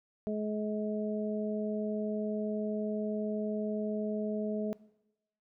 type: harmonic tone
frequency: 212.3 Hz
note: G#3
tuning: 38 cents sharp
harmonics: 1 / 2 / 3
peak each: -33 / -36 / -38 dBFS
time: 0.27-4.73 s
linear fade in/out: 0 ms
effects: noise-tail reverb RT60 0.9 s tail -20 dB re dry